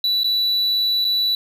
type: tone with dropouts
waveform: triangle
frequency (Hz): 3951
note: B7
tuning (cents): 0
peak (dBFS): -15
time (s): 0.04-1.35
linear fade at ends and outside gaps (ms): 2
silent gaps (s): 0.234-0.243 / 1.045-1.049
effects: none